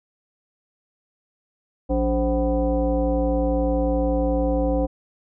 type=tone with frequency modulation; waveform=sine; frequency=289.7 Hz; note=D4; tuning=24 cents flat; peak=-18 dBFS; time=1.89-4.87 s; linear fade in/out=20 ms; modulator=234 Hz; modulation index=1.5; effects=none